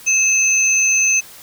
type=tone pair together; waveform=sine; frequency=2600 / 6184 Hz; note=E7 / G8; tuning=-24 / -24 cents; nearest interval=octave + minor third; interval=1500 cents; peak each=-16 / -14 dBFS; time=0.06-1.21 s; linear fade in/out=20 ms; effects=white hiss -40 dBFS RMS until 1.42 s